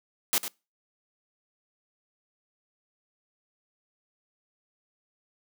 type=noise with echo; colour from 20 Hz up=white; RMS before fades=-24 dBFS; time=0.33-0.38 s; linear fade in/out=0 ms; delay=100 ms; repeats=1; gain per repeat=-10 dB; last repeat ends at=0.48 s; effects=noise-tail reverb RT60 0.3 s tail -25 dB re dry + high-pass 200 Hz 12 dB/octave